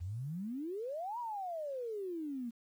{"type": "exponential two-way sweep", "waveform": "sine", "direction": "up then down", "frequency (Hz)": [81.9, 987.8, 226.9], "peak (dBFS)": -37, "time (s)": [0, 2.51], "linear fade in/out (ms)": 20, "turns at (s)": 1.19, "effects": ["11-bit"]}